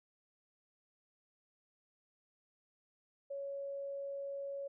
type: tone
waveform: sine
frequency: 557 Hz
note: C#5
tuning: 8 cents sharp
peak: -39 dBFS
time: 3.3-4.68 s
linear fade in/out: 10 ms
effects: none